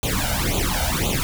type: noise with flanger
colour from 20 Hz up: pink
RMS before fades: -22 dBFS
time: 0.03-1.23 s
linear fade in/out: 0 ms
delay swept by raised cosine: 0.28 to 1.38 ms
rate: 1.9 Hz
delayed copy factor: +0.95
effects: none